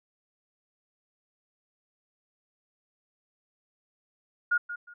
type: tone with echo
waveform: sine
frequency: 1430 Hz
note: F6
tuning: 41 cents sharp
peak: -21 dBFS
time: 4.51-4.58 s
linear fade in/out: 10 ms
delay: 180 ms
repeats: 2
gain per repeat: -12 dB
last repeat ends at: 4.94 s
effects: none